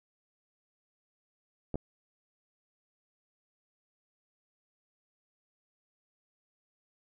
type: clicks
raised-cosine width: 2 ms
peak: -21 dBFS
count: 2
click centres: 1.743 / 1.756 s
effects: none